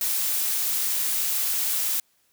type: noise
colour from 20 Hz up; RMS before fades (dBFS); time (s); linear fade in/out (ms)
blue; -25; 0.01-2; 2
effects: white hiss -66 dBFS RMS until 2.32 s